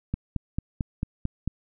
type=click train; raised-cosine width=5 ms; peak=-14 dBFS; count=7; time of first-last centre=0.14-1.476 s; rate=4.49 Hz; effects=none